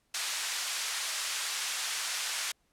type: band-pass noise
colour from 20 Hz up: white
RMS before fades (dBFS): -34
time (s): 0.14-2.52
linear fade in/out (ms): 5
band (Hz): 1100 to 7700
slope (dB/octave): 12
effects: pink hiss -73 dBFS RMS until 2.72 s + low-pass 12000 Hz 12 dB/octave